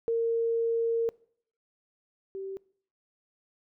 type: tone pair in turn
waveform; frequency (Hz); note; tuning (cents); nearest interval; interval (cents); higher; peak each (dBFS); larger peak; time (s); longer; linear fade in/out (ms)
sine; 460 / 386.8; A#4 / G4; -23 / -23; minor third; 300; first; -24 / -34; first; 0.08-1.09 / 2.35-2.57; first; 0
effects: noise-tail reverb RT60 0.6 s tail -23 dB re dry